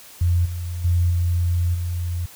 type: tone with level steps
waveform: sine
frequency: 87 Hz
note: F2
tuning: 6 cents flat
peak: -15 / -25 / -15 / -17 / -22 dBFS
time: 0.21-2.26 s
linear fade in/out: 5 ms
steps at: 0.45 / 0.84 / 1.1 / 1.74 s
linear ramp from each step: 10 ms
effects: white hiss -44 dBFS RMS until 2.35 s